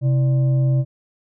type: tone with frequency modulation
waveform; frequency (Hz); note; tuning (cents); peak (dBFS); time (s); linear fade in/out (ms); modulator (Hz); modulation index
sine; 131.7; C3; +12; -14; 0.01-0.85; 50; 457; 0.26
effects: none